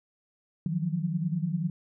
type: tone cluster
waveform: sine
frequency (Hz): 155.8 / 173.8 / 183.9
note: D#3 / F3 / F#3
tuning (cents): +3 / -8 / -10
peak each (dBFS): -30 / -31 / -32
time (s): 0.66-1.7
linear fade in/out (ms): 2
effects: none